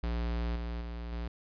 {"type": "tone with level steps", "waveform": "square", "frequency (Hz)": 58.27, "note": "A#1", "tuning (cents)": 0, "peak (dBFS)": [-31, -35, -38, -35], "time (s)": [0.03, 1.28], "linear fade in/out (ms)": 5, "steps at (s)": [0.56, 0.81, 1.12], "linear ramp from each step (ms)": 2, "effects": ["resampled to 11025 Hz", "12-bit"]}